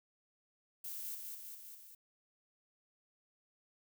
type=noise with echo; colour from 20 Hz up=violet; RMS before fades=-44 dBFS; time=0.84-1.15 s; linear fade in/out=5 ms; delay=200 ms; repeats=4; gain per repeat=-3 dB; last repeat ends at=1.95 s; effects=none